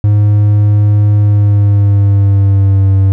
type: tone with pitch glide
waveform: triangle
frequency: 103.83 to 96.88 Hz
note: G#2 to G2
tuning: 0 to -20 cents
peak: -3 dBFS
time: 0.04-3.12 s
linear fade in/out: 0 ms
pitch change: -120 cents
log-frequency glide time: 1.16-2.94 s
effects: none